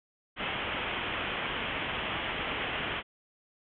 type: low-pass noise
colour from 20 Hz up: white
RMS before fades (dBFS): -34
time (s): 0.36-3.03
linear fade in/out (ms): 50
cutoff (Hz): 3300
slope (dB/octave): 96
effects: none